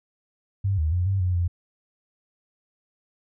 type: tone with pitch steps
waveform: sine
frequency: 98.2 / 77.8 / 89.1 / 97.3 / 90.5 / 87.2 Hz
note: G2 / D#2 / F2 / G2 / F#2 / F2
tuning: +4 / 0 / +35 / -12 / -38 / -2 cents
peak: -20 dBFS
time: 0.64-1.48 s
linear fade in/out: 10 ms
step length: 140 ms
effects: none